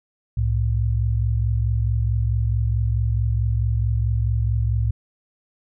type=tone pair together; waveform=sine; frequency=65.41 / 110.01 Hz; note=C2 / A2; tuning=0 / 0 cents; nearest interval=major sixth; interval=900 cents; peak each=-21 / -20 dBFS; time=0.37-4.91 s; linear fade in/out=5 ms; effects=none